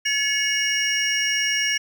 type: tone cluster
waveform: triangle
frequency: 1712 / 2206 / 2869 / 5610 Hz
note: A6 / C#7 / F7 / F8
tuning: -48 / -9 / +46 / +7 cents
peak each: -24 dBFS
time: 0.05-1.78 s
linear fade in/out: 10 ms
effects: none